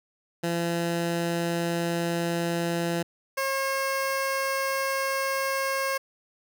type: tone pair in turn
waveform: 15% pulse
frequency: 170 / 539.7 Hz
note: F3 / C#5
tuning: -46 / -46 cents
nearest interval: octave + minor sixth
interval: 2000 cents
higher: second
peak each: -19 dBFS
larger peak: neither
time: 0.43-3.03 / 3.37-5.98 s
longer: second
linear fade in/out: 10 ms
effects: none